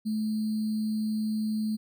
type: tone with sample-and-hold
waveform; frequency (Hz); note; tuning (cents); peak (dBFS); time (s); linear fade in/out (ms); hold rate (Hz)
sine; 216.2; A3; -30; -26; 0.05-1.77; 20; 4410
effects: none